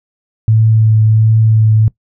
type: tone with vibrato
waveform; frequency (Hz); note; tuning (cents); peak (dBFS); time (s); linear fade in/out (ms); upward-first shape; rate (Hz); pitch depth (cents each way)
sine; 110; A2; 0; -6; 0.48-1.88; 0; triangle; 1.4; 17
effects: noise-tail reverb RT60 0.1 s tail -20 dB re dry